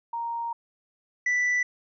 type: tone pair in turn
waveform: sine / triangle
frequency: 932.3 / 1975.5 Hz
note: A#5 / B6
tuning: 0 / 0 cents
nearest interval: octave + minor second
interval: 1300 cents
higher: second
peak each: -28 / -20 dBFS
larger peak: second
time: 0.13-0.53 / 1.26-1.63 s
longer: first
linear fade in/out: 5 ms
effects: resampled to 16000 Hz